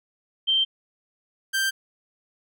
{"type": "tone pair in turn", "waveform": ["sine", "sawtooth"], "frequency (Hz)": [3136, 1571.4], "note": ["G7", "G6"], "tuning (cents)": [0, 4], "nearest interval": "octave", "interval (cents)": 1196, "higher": "first", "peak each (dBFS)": -18, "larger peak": "neither", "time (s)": [[0.47, 0.65], [1.53, 1.71]], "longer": "neither", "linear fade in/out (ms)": 20, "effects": []}